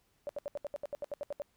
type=tone bursts; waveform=sine; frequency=578 Hz; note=D5; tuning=28 cents flat; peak=-34 dBFS; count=13; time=0.27-1.42 s; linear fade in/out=0 ms; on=22 ms; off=72 ms; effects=pink hiss -73 dBFS RMS until 1.56 s